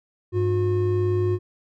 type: tone pair together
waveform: triangle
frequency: 101.02 / 360 Hz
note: G#2 / F#4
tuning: -47 / -47 cents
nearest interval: octave + minor seventh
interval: 2200 cents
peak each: -20 dBFS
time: 0.32-1.39 s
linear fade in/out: 50 ms
effects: none